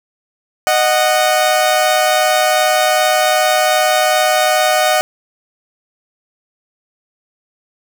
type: tone pair together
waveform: sawtooth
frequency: 617.4 / 740 Hz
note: D#5 / F#5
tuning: -14 / 0 cents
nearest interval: minor third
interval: 314 cents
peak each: -10 dBFS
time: 0.67-5.01 s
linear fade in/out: 0 ms
effects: none